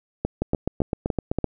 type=two click trains; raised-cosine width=2 ms; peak=-9 / -9 dBFS; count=5 / 9; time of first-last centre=0.25-1.386 / 0.42-1.443 s; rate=3.52 / 7.82 Hz; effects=none